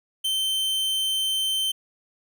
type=tone; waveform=45% pulse; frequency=3100 Hz; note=G7; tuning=20 cents flat; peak=-22 dBFS; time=0.24-1.72 s; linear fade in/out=10 ms; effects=none